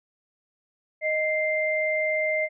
sine tone pair together, 622.3 / 2093 Hz, D#5 / C7, 0 / 0 cents, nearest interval octave + major sixth, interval 2100 cents, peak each -25 dBFS, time 1.01-2.49 s, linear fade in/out 50 ms, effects none

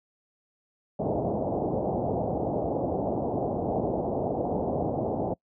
white low-pass noise, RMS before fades -28 dBFS, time 0.99-5.34 s, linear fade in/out 10 ms, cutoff 770 Hz, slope 48 dB/octave, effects noise-tail reverb RT60 0.1 s tail -26 dB re dry + high-pass 80 Hz 12 dB/octave

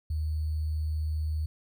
sine tone with sample-and-hold, 77.5 Hz, D#2, 6 cents flat, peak -27 dBFS, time 0.1-1.46 s, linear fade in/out 5 ms, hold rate 4410 Hz, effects none

